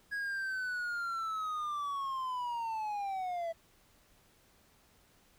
triangle linear sweep, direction down, 1661.2 to 655 Hz, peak -32 dBFS, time 0.11-3.53 s, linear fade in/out 20 ms, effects pink hiss -66 dBFS RMS until 5.38 s

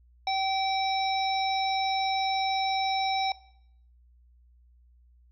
harmonic tone, 771 Hz, G5, 29 cents flat, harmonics 1 / 3 / 5 / 7, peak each -26 / -34 / -34 / -37 dBFS, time 0.27-3.32 s, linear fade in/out 2 ms, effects noise-tail reverb RT60 0.7 s tail -20 dB re dry + added 60 Hz sine -56 dBFS peak until 5.31 s

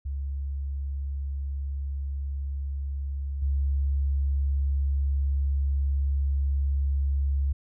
sine tone with level steps, 69.3 Hz, C#2, in tune, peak -28 / -22 dBFS, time 0.05-7.53 s, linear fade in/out 10 ms, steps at 3.42 s, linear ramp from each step 5 ms, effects none

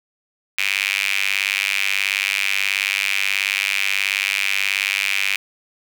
sawtooth tone with high-pass filter, 98.5 Hz, G2, 9 cents sharp, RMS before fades -21 dBFS, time 0.58-5.36 s, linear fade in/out 0 ms, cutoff 2400 Hz, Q 5.6, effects none

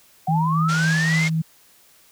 sine linear sweep, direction up, 735 to 2162 Hz, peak -21 dBFS, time 0.27-1.28 s, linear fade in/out 5 ms
sine tone with tremolo, 160.9 Hz, E3, 42 cents flat, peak -17 dBFS, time 0.28-1.42 s, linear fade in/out 10 ms, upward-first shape triangle, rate 3.7 Hz, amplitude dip 30%
white band-pass noise, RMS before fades -31 dBFS, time 0.68-1.3 s, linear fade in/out 20 ms, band 440 to 6600 Hz, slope 24 dB/octave
effects white hiss -54 dBFS RMS until 2.11 s

